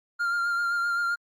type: tone with vibrato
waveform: triangle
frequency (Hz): 1396.9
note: F6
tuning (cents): 0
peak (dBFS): -22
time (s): 0.19-1.16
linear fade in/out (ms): 20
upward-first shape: sine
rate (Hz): 7.7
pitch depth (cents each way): 22
effects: Opus 48 kbps